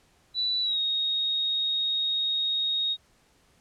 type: tone with pitch glide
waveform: sine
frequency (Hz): 3961 to 3743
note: B7 to A#7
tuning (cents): +4 to +6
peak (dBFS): -24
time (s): 0.34-2.97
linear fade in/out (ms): 50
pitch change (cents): -98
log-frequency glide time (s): 0.62-0.79
effects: pink hiss -63 dBFS RMS until 3.6 s + low-pass 10000 Hz 12 dB/octave